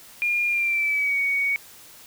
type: tone with pitch glide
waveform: sine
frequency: 2414 to 2239 Hz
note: D7 to C#7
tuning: +47 to +17 cents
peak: -20 dBFS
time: 0.22-1.56 s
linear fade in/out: 0 ms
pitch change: -130 cents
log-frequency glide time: 0.48-1.19 s
effects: white hiss -47 dBFS RMS until 2.06 s